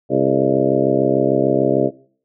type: harmonic tone with a mistuned harmonic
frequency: 66.7 Hz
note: C2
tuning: 34 cents sharp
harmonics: 2 / 3 / 4 / 5 / 6 / 7 / 8 / 9 / 10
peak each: -24 / -26 / -21 / -20 / -20 / -25 / -23 / -20 / -26 dBFS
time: 0.09-1.91 s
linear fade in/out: 50 ms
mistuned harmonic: 7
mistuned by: -68 cents
effects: noise-tail reverb RT60 0.5 s tail -21 dB re dry